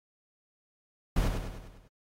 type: noise with echo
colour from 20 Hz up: brown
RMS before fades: -26 dBFS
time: 1.16-1.28 s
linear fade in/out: 5 ms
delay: 100 ms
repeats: 6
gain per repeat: -5 dB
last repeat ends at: 1.88 s
effects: AAC 48 kbps